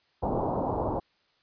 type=low-pass noise; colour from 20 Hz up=white; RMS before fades=-29 dBFS; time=0.22-1 s; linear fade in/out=10 ms; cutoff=950 Hz; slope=48 dB/octave; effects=white hiss -68 dBFS RMS until 1.42 s + resampled to 11025 Hz